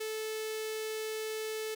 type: tone with notch filter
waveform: sawtooth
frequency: 436.2 Hz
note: A4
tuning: 15 cents flat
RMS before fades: -37 dBFS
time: 0-1.75 s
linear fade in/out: 10 ms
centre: 1000 Hz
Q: 0.82
effects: none